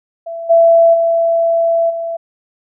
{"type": "tone with level steps", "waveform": "sine", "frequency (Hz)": 668, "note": "E5", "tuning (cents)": 23, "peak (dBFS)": [-22, -5, -10, -18], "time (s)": [0.26, 2.17], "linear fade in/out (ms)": 10, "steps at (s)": [0.49, 0.93, 1.89], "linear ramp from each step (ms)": 20, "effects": []}